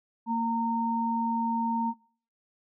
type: tone pair together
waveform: sine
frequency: 229.9 / 919.6 Hz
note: A#3 / A#5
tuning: -24 / -24 cents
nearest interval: 2 octaves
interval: 2400 cents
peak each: -28 dBFS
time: 0.26-1.94 s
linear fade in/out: 50 ms
effects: noise-tail reverb RT60 0.5 s tail -24 dB re dry